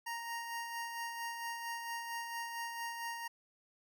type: tone with tremolo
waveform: 25% pulse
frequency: 932.3 Hz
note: A#5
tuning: in tune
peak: -34 dBFS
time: 0.06-3.28 s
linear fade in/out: 10 ms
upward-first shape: sine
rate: 4.4 Hz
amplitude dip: 40%
effects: none